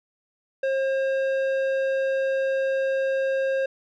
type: tone with low-pass filter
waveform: square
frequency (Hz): 536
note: C5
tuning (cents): +42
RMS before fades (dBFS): -24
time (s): 0.63-3.66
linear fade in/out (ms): 5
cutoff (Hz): 2000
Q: 0.72
effects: none